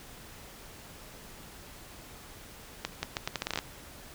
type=accelerating click train; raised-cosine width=0.2 ms; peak=-13 dBFS; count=12; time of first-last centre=2.85-3.588 s; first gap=180 ms; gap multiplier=0.77; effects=pink hiss -49 dBFS RMS until 4.14 s